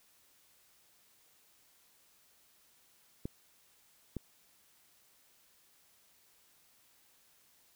clicks, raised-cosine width 3 ms, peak -24 dBFS, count 2, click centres 3.255 / 4.167 s, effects white hiss -67 dBFS RMS until 7.75 s

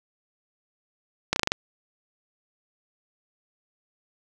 slowing click train, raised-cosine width 0.2 ms, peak -4 dBFS, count 6, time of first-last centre 1.33-1.519 s, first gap 31 ms, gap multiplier 1.1, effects none

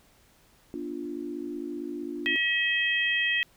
sine chord, B diminished, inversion none, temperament equal with one note detuned, 242.7 / 293.7 / 349.2 Hz, B3 / D4 / F4, -30 / 0 / 0 cents, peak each -40 / -35 / -36 dBFS, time 0.74-2.36 s, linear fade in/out 0 ms
harmonic tone, 640 Hz, D#5, 49 cents sharp, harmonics 3 / 4 / 5, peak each -26 / -28 / -30 dBFS, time 2.26-3.43 s, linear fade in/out 0 ms
effects pink hiss -61 dBFS RMS until 3.56 s

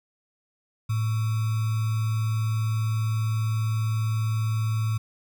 sine tone with sample-and-hold, 110 Hz, A2, in tune, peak -22 dBFS, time 0.89-4.98 s, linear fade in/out 10 ms, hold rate 1225 Hz, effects none

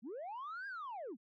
sine linear two-way sweep, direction up then down, 188.7 to 1640 to 188.7 Hz, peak -40 dBFS, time 0.02-1.17 s, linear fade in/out 50 ms, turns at 0.67 s, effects tanh soft clip ceiling -40 dBFS

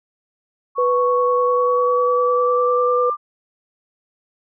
sine tone with pitch glide, 1110 to 1189.7 Hz, C#6 to D6, +2 to +22 cents, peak -18 dBFS, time 0.75-3.17 s, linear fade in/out 50 ms, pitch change +120 cents, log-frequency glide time 1.42-2.99 s
sine tone with vibrato, 493.9 Hz, B4, in tune, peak -16 dBFS, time 0.78-3.1 s, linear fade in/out 5 ms, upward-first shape sine, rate 10 Hz, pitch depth 12 cents each way
effects none

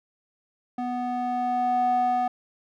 square tone with band-pass filter sweep, 246.9 Hz, B3, in tune, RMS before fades -25 dBFS, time 0.78-2.28 s, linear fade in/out 5 ms, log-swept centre 540 to 820 Hz, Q 4.9, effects none

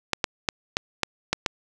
clicks, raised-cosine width 0.2 ms, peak -4 dBFS, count 7, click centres 0.133 / 0.242 / 0.488 / 0.769 / 1.033 / 1.33 / 1.462 s, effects none

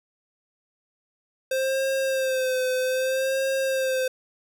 square tone with vibrato, 523.3 Hz, C5, in tune, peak -23 dBFS, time 1.51-4.08 s, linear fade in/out 5 ms, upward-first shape sine, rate 0.63 Hz, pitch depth 41 cents each way, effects none

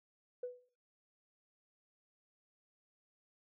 sine tone with exponential decay, 494.8 Hz, B4, 3 cents sharp, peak -35 dBFS, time 0.43-0.69 s, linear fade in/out 5 ms, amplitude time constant 55 ms, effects noise-tail reverb RT60 0.6 s tail -24 dB re dry + tanh soft clip ceiling -32 dBFS

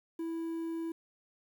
triangle tone with quantisation, 329.6 Hz, E4, in tune, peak -32 dBFS, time 0.19-0.92 s, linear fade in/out 5 ms, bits 10, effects none

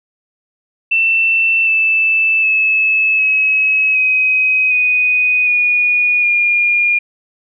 sine tone with pitch steps, 2676 / 2638 / 2600 / 2563 / 2526 / 2490 / 2454 / 2419 Hz, E7 / E7 / E7 / E7 / D#7 / D#7 / D#7 / D#7, +25 / +1 / -24 / -49 / +26 / +1 / -25 / -49 cents, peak -10 dBFS, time 0.91-6.99 s, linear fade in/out 10 ms, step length 760 ms, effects none

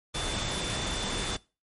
sine tone in noise, 3520 Hz, A7, in tune, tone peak -36 dBFS, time 0.14-1.37 s, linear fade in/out 10 ms, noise pink, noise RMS -32 dBFS, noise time 0.14-1.37 s, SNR -7 dB, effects noise-tail reverb RT60 0.3 s tail -22 dB re dry + MP3 48 kbps

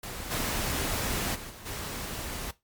pink noise with level steps, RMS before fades -38 / -30 / -41 / -46 / -36 dBFS, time 0.03-2.51 s, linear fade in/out 5 ms, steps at 0.3 / 1.34 / 1.49 / 1.65 s, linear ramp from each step 20 ms, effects noise-tail reverb RT60 0.2 s tail -17 dB re dry + MP3 96 kbps

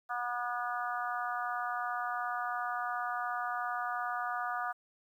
harmonic tone, 242.8 Hz, B3, 29 cents flat, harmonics 3 / 4 / 5 / 6 / 7, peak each -37 / -43 / -37 / -39 / -47 dBFS, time 0.09-4.73 s, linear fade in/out 20 ms, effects 11-bit

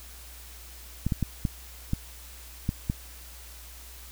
clicks, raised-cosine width 5 ms, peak -13 dBFS, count 7, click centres 1.066 / 1.122 / 1.227 / 1.452 / 1.934 / 2.691 / 2.899 s, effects added 60 Hz sine -46 dBFS peak until 4.11 s + white hiss -48 dBFS RMS until 4.11 s

